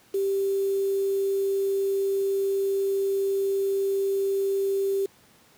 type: tone with quantisation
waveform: sine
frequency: 392 Hz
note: G4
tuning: in tune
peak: -22 dBFS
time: 0.14-5.06 s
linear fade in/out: 5 ms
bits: 7
effects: pink hiss -57 dBFS RMS until 5.57 s + high-pass 100 Hz 12 dB/octave